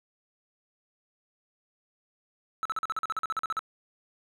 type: tone bursts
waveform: triangle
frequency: 1311 Hz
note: E6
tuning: 10 cents flat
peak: -25 dBFS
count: 15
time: 2.63-3.592 s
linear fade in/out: 0 ms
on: 24 ms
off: 43 ms
effects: none